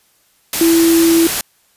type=tone in noise; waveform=sine; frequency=331.3 Hz; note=E4; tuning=9 cents sharp; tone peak=-8 dBFS; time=0.61-1.27 s; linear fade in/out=2 ms; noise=white; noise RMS=-18 dBFS; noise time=0.53-1.41 s; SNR=+7 dB; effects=white hiss -56 dBFS RMS until 1.76 s + resampled to 32000 Hz